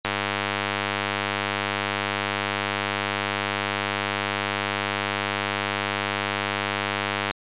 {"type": "click train", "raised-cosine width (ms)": 0.3, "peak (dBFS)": -7, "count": 727, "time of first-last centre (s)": [0.05, 7.31], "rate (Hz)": 100, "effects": ["resampled to 8000 Hz"]}